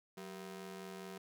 sawtooth ring-modulated tone, 286.8 Hz, D4, 41 cents flat, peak -39 dBFS, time 0.17-1.18 s, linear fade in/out 5 ms, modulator 101 Hz, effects none

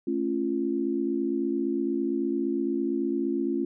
sine chord, A augmented, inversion none, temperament just, 220 / 275 / 343.8 Hz, A3 / C#4 / E#4, 0 / -14 / -27 cents, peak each -32 / -28 / -28 dBFS, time 0.07-3.65 s, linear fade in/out 5 ms, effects none

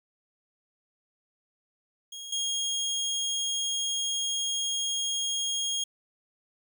25% pulse tone pair in turn, 3277 / 3264 Hz, G#7 / G#7, -24 / -31 cents, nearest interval unison, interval 7 cents, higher first, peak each -35 / -24 dBFS, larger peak second, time 2.12-2.32 / 2.32-5.84 s, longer second, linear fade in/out 5 ms, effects none

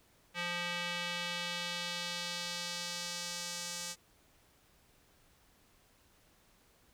square tone with band-pass filter sweep, 174.61 Hz, F3, in tune, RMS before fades -39 dBFS, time 0.34-3.96 s, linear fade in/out 50 ms, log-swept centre 2500 to 6600 Hz, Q 1.4, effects pink hiss -67 dBFS RMS until 6.93 s

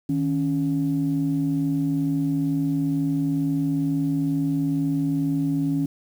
sine tone pair together, 155.9 / 278.1 Hz, D#3 / C#4, +4 / +6 cents, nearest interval minor seventh, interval 1002 cents, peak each -24 / -21 dBFS, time 0.09-5.86 s, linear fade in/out 5 ms, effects tanh soft clip ceiling -14 dBFS + 8-bit

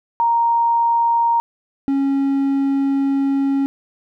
sine / triangle tone pair in turn, 932.3 / 274.9 Hz, A#5 / C#4, 0 / -14 cents, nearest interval octave + major sixth, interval 2114 cents, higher first, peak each -13 dBFS, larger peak neither, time 0.2-1.4 / 1.88-3.66 s, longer second, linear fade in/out 0 ms, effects none

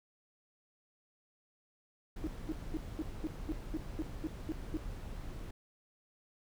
brown noise, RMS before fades -43 dBFS, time 2.16-5.51 s, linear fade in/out 5 ms
sine tone bursts, 313.8 Hz, D#4, 15 cents sharp, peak -33 dBFS, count 11, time 2.24-4.77 s, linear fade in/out 0 ms, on 30 ms, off 220 ms
effects none

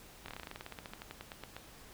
slowing click train, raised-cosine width 0.3 ms, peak -27 dBFS, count 22, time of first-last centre 0.26-1.566 s, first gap 23 ms, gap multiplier 1.09, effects pink hiss -55 dBFS RMS until 1.93 s

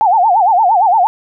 sine tone with vibrato, 799 Hz, G5, 33 cents sharp, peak -7 dBFS, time 0.01-1.07 s, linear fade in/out 0 ms, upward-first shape sine, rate 8.7 Hz, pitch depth 230 cents each way, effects none

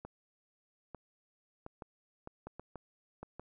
clicks, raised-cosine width 1 ms, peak -30 dBFS, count 10, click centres 0.05 / 0.947 / 1.664 / 1.822 / 2.274 / 2.47 / 2.596 / 2.757 / 3.23 / 3.396 s, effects none

